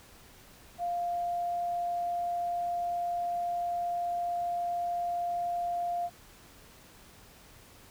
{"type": "tone", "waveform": "sine", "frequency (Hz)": 698.5, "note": "F5", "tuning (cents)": 0, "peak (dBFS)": -29, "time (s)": [0.78, 6.1], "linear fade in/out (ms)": 50, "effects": ["pink hiss -55 dBFS RMS until 7.9 s"]}